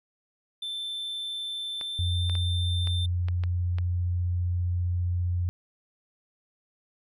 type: tone with pitch glide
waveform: triangle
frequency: 3544 to 3575 Hz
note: A7 to A7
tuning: +12 to +27 cents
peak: -30 dBFS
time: 0.62-3.06 s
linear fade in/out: 5 ms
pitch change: +15 cents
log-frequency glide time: 1.76-2.22 s
type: clicks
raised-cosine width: 0.3 ms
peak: -23 dBFS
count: 7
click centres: 1.812 / 2.297 / 2.353 / 2.873 / 3.285 / 3.437 / 3.785 s
type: tone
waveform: sine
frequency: 88.5 Hz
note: F2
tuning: 23 cents sharp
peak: -24 dBFS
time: 1.99-5.49 s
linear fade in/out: 0 ms
effects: none

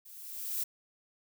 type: noise with level ramp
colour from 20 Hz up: violet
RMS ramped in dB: -52 to -32 dBFS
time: 0.05-0.64 s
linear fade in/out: 10 ms
effects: none

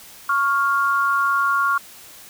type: tone pair together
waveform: sine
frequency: 1108.7 / 1400.8 Hz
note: C#6 / F6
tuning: 0 / +5 cents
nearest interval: major third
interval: 405 cents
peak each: -19 dBFS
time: 0.29-1.78 s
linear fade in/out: 5 ms
effects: white hiss -43 dBFS RMS until 2.29 s

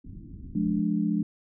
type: low-pass noise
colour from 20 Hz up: pink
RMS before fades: -42 dBFS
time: 0.04-0.8 s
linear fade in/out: 5 ms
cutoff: 310 Hz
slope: 48 dB/octave
type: chord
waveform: sine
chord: D diminished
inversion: first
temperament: just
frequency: 176.2 / 211.4 / 293.7 Hz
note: F3 / Ab3 / D4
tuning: +16 / +31 / 0 cents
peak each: -28 / -26 / -29 dBFS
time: 0.55-1.23 s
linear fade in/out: 5 ms
effects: none

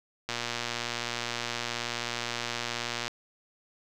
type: click train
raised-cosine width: 0.2 ms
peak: -14 dBFS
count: 333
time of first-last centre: 0.29-3.08 s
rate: 119 Hz
effects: none

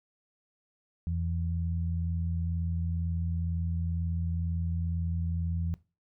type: tone pair together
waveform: sine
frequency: 84.71 / 166.8 Hz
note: E2 / E3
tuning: +48 / +21 cents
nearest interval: octave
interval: 1173 cents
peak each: -29 / -35 dBFS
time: 1.07-5.74 s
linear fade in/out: 0 ms
effects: noise-tail reverb RT60 0.3 s tail -19 dB re dry

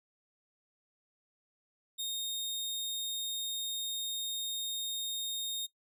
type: tone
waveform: sawtooth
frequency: 3700 Hz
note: A#7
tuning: 14 cents flat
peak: -31 dBFS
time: 1.98-5.67 s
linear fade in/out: 20 ms
effects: noise-tail reverb RT60 0.1 s tail -21 dB re dry

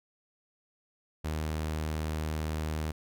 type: tone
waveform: sawtooth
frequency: 77.78 Hz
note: D#2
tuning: in tune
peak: -27 dBFS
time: 1.24-2.92 s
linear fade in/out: 10 ms
effects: none

